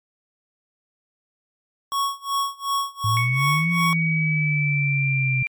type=tone with tremolo; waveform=square; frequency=1108.7 Hz; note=C#6; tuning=in tune; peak=-20 dBFS; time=1.92-3.93 s; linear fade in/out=0 ms; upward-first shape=sine; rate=2.7 Hz; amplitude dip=95%
type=exponential two-way sweep; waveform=sine; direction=up then down; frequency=104 to 172.1 to 128.6 Hz; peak=-20 dBFS; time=3.04-5.43 s; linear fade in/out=5 ms; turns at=3.71 s
type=tone with pitch glide; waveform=sine; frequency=2221 to 2367 Hz; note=C#7 to D7; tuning=+3 to +13 cents; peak=-22 dBFS; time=3.17-5.47 s; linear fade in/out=0 ms; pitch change=+110 cents; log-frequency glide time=3.63-5.08 s
effects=MP3 96 kbps